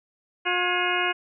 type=harmonic tone with a mistuned harmonic; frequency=358.1 Hz; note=F4; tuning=43 cents sharp; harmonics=1 / 2 / 3 / 4 / 5 / 6 / 7 / 8; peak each=-30 / -30 / -30 / -30 / -30 / -30 / -30 / -30 dBFS; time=0.45-1.13 s; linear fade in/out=20 ms; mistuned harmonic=5; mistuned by=-110 cents; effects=none